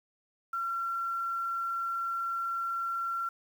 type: tone with quantisation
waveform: sine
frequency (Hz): 1364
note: F6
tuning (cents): -41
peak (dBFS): -30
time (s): 0.53-3.29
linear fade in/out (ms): 5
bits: 9
effects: none